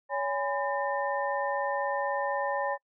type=tone cluster; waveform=sine; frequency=563 / 823 / 1007 / 1806 Hz; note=C#5 / G#5 / B5 / A6; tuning=+27 / -16 / +33 / +45 cents; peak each=-31 / -32 / -34 / -36 dBFS; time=0.09-2.78 s; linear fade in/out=50 ms; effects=noise-tail reverb RT60 0.1 s tail -26 dB re dry